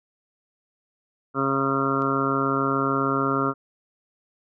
harmonic tone, 136.4 Hz, C#3, 28 cents flat, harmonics 1 / 2 / 3 / 4 / 5 / 7 / 8 / 9 / 10, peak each -31 / -26 / -28 / -33 / -35 / -35 / -32 / -27 / -27 dBFS, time 1.34-3.54 s, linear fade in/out 50 ms
click, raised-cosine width 0.2 ms, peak -31 dBFS, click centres 2.021 s
effects none

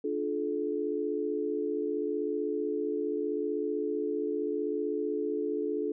sine chord, D minor, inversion none, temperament equal with one note detuned, 293.7 / 349.2 / 430 Hz, D4 / F4 / A4, 0 / 0 / -40 cents, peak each -34 / -35 / -31 dBFS, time 0.04-5.92 s, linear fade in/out 5 ms, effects none

